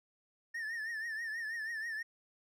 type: tone with vibrato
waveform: triangle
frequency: 1800 Hz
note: A6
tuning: 39 cents sharp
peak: -35 dBFS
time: 0.54-2.03 s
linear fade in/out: 10 ms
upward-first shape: triangle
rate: 6.2 Hz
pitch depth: 96 cents each way
effects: none